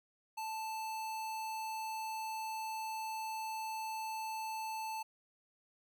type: tone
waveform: square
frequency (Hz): 880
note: A5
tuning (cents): 0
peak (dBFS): -39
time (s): 0.37-5.03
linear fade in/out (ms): 10
effects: none